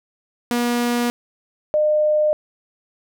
sawtooth / sine tone pair in turn, 240.3 / 606.8 Hz, B3 / D#5, -47 / -44 cents, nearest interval octave + major third, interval 1603 cents, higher second, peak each -14 dBFS, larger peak neither, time 0.51-1.1 / 1.74-2.33 s, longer neither, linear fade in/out 0 ms, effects none

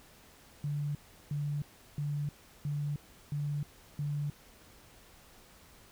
sine tone bursts, 145.8 Hz, D3, 12 cents flat, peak -31 dBFS, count 6, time 0.64-4.3 s, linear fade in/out 2 ms, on 310 ms, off 360 ms, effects pink hiss -58 dBFS RMS until 5.91 s

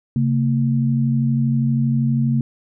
sine tone pair together, 135.69 / 228.2 Hz, C#3 / A#3, -37 / -37 cents, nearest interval major sixth, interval 900 cents, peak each -17 / -19 dBFS, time 0.16-2.41 s, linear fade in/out 2 ms, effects none

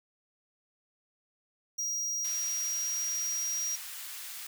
square tone, 5720 Hz, F8, 41 cents sharp, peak -31 dBFS, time 1.78-3.76 s, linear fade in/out 10 ms
white high-pass noise, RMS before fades -42 dBFS, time 2.24-4.47 s, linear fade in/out 5 ms, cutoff 1200 Hz, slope 12 dB/octave
effects none

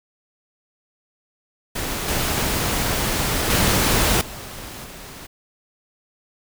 pink noise with level steps, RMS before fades -26 / -22 / -18 / -35 / -38 dBFS, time 1.75-5.27 s, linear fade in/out 10 ms, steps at 2.08 / 3.5 / 4.21 / 4.84 s, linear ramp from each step 2 ms, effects none

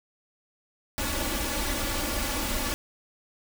pink noise with comb filter, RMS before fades -29 dBFS, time 0.98-2.74 s, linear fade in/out 0 ms, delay 3.5 ms, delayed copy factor +1, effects none

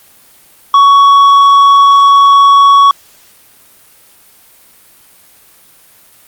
sine tone with tanh clipping, 1119 Hz, C#6, 16 cents sharp, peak -3 dBFS, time 0.74-2.91 s, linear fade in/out 2 ms, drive 6 dB, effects white hiss -43 dBFS RMS until 6.27 s + Opus 32 kbps

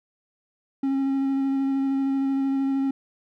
triangle tone with vibrato, 271.4 Hz, C#4, 36 cents flat, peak -19 dBFS, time 0.83-2.91 s, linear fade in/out 5 ms, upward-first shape square, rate 13 Hz, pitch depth 10 cents each way, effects none

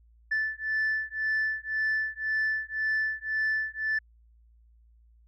sine beating tone pair, 1752 / 1753.9 Hz, A6 / A6, -8 / -6 cents, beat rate 1.9 Hz, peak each -28 dBFS, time 0.31-3.99 s, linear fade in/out 10 ms, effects tanh soft clip ceiling -22 dBFS + added 57 Hz sine -56 dBFS peak until 5.27 s

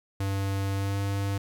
square tone with pitch glide, 98 to 99.31 Hz, G2 to G2, 0 to +23 cents, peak -27 dBFS, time 0.2-1.38 s, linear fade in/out 5 ms, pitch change +23 cents, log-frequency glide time 0.74-0.97 s, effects 11-bit

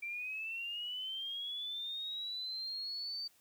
sine linear sweep, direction up, 2337 to 4618 Hz, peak -38 dBFS, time 0.02-3.28 s, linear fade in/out 10 ms, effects white hiss -68 dBFS RMS until 3.4 s

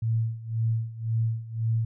sine tone with tremolo, 113.2 Hz, A2, 50 cents sharp, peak -21 dBFS, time 0.02-1.85 s, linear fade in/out 5 ms, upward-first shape sine, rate 1.9 Hz, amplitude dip 85%, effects none

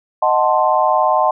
sine chord, D# diminished seventh, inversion none, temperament equal, 622.3 / 740 / 880 / 1046.5 Hz, D#5 / F#5 / A5 / C6, 0 / 0 / 0 / 0 cents, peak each -17 dBFS, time 0.22-1.31 s, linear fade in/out 5 ms, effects none

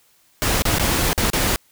pink noise with dropouts, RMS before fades -19 dBFS, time 0.42-1.56 s, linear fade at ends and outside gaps 0 ms, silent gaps 0.621-0.653 / 0.784-0.796 / 1.131-1.178 / 1.301-1.333 s, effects white hiss -58 dBFS RMS until 1.71 s

